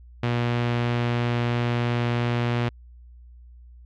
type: tone with low-pass filter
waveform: sawtooth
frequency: 119.8 Hz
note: A#2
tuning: 48 cents sharp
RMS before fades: -24 dBFS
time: 0.23-2.69 s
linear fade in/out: 5 ms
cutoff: 3000 Hz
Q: 1.3
effects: added 60 Hz sine -44 dBFS peak until 3.85 s